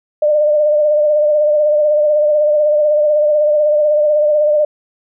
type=tone with vibrato; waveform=sine; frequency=600 Hz; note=D5; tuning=37 cents sharp; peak=-9 dBFS; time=0.22-4.65 s; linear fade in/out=5 ms; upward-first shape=sine; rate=16 Hz; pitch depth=35 cents each way; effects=none